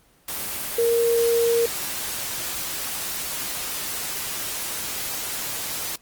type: tone in noise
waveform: sine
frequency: 466.2 Hz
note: A#4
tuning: in tune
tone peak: -17 dBFS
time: 0.78-1.66 s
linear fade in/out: 5 ms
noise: white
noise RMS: -29 dBFS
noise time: 0.28-5.96 s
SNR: +9 dB
effects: pink hiss -58 dBFS RMS until 6.01 s + Opus 24 kbps